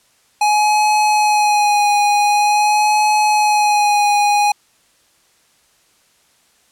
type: tone with vibrato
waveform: square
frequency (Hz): 836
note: G#5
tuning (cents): +11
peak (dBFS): -12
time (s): 0.41-4.52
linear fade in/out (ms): 5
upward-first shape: sine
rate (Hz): 0.46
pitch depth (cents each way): 24
effects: white hiss -56 dBFS RMS until 6.71 s + low-pass 10000 Hz 12 dB/octave